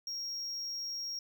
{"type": "tone", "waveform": "triangle", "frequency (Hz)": 5588, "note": "F8", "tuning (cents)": 0, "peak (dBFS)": -35, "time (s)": [0.07, 1.19], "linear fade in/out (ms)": 2, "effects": []}